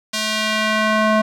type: tone with band-pass filter sweep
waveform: square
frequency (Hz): 216.3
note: A3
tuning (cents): -29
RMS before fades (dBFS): -18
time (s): 0.13-1.22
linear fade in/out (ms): 10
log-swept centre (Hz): 4900 to 880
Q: 0.87
effects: none